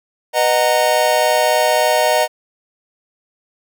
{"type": "chord", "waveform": "square", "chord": "B major seventh", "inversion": "none", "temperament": "just", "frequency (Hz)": [493.9, 617.4, 740.8, 926], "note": ["B4", "D#5", "F#5", "A#5"], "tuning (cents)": [0, -14, 2, -12], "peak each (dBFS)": [-22, -16, -20, -20], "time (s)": [0.33, 2.28], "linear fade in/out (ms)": 50, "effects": []}